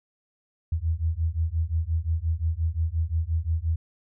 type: beating tone pair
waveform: sine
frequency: 78.9 / 84.6 Hz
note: D#2 / E2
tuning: +25 / +45 cents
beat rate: 5.7 Hz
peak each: -26 dBFS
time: 0.72-3.76 s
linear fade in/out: 5 ms
effects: none